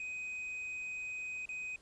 triangle tone with dropouts, 2508 Hz, D#7, 13 cents sharp, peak -37 dBFS, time 0-1.76 s, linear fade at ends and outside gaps 2 ms, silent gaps 1.456-1.49 s, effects pink hiss -64 dBFS RMS until 1.81 s + resampled to 22050 Hz

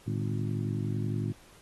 harmonic tone with a mistuned harmonic, 50.8 Hz, G#1, 38 cents flat, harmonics 2 / 3 / 4 / 5 / 6 / 7, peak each -31 / -35 / -37 / -39 / -41 / -42 dBFS, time 0.06-1.33 s, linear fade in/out 20 ms, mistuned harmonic 2, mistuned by +150 cents, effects pink hiss -57 dBFS RMS until 1.61 s + AAC 32 kbps

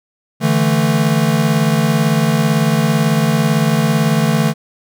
square chord, D suspended second, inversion none, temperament equal, 146.83 / 164.81 / 220 Hz, D3 / E3 / A3, 0 / 0 / 0 cents, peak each -17 dBFS, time 0.4-4.54 s, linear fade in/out 50 ms, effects none

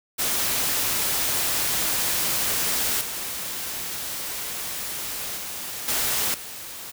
white noise with level steps, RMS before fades -24 / -31 / -33 / -24 / -37 dBFS, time 0.18-6.92 s, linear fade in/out 20 ms, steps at 3.01 / 5.37 / 5.88 / 6.34 s, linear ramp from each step 2 ms, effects none

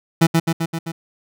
30% pulse tone with echo, 164.81 Hz, E3, in tune, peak -7 dBFS, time 0.21-0.27 s, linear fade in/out 10 ms, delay 130 ms, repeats 5, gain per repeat -3 dB, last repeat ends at 0.92 s, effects none

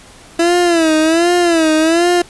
30% pulse tone with vibrato, 331.9 Hz, E4, 12 cents sharp, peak -7 dBFS, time 0.39-2.22 s, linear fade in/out 5 ms, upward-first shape sine, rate 1.3 Hz, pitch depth 110 cents each way, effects pink hiss -40 dBFS RMS until 2.29 s + resampled to 24000 Hz

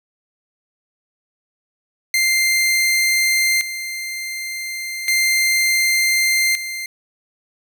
sawtooth tone with tremolo, 2093 Hz, C7, in tune, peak -11 dBFS, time 2.14-6.86 s, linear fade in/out 2 ms, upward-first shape square, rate 0.34 Hz, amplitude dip 70%, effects none

